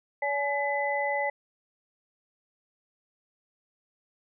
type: tone cluster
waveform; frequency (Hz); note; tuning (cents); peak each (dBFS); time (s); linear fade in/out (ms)
sine; 570 / 845 / 2007; C#5 / G#5 / B6; +48 / +30 / +27; -30; 0.22-1.3; 5
effects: none